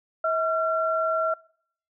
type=tone pair together; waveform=sine; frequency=644 / 1364.6 Hz; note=E5 / F6; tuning=-41 / -41 cents; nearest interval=octave + minor second; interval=1300 cents; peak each=-24 / -24 dBFS; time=0.24-1.34 s; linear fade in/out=5 ms; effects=noise-tail reverb RT60 0.6 s tail -24 dB re dry